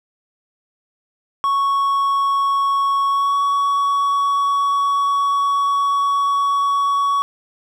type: tone with pitch glide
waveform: triangle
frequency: 1108.7 to 1122.9 Hz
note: C#6 to C#6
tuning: 0 to +22 cents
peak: -13 dBFS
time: 1.44-7.22 s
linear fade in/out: 0 ms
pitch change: +22 cents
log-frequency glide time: 3.09-3.38 s
effects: none